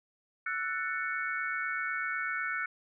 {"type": "chord", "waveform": "sine", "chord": "F# minor seventh", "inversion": "third", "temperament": "just", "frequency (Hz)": [1332, 1480, 1776, 2220], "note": ["E6", "F#6", "A6", "C#7"], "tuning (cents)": [18, 0, 16, 2], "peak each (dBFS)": [-38, -34, -39, -37], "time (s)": [0.46, 2.66], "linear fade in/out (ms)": 5, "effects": []}